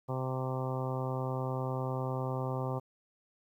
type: harmonic tone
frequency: 130 Hz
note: C3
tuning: 11 cents flat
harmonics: 1 / 2 / 3 / 4 / 5 / 6 / 7 / 8 / 9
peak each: -34 / -42 / -41 / -40 / -44 / -44 / -44 / -46 / -46 dBFS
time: 0.08-2.8 s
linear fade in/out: 20 ms
effects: 11-bit